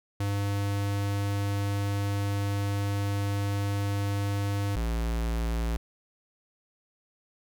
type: tone pair in turn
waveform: square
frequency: 100.6 / 56.95 Hz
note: G2 / A#1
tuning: +45 / -40 cents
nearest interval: minor seventh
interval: 985 cents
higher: first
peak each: -27 dBFS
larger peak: neither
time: 0.2-4.76 / 4.76-5.77 s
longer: first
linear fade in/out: 5 ms
effects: none